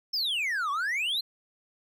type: exponential two-way sweep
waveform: triangle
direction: down then up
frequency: 5400 to 1095 to 4233 Hz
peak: -25 dBFS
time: 0.13-1.21 s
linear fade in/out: 10 ms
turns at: 0.71 s
effects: none